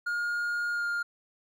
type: tone with pitch glide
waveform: triangle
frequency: 1423 to 1408.3 Hz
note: F6 to F6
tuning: +32 to +14 cents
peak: -26 dBFS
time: 0.06-1.03 s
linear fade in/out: 10 ms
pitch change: -18 cents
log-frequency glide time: 0.72-0.86 s
effects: none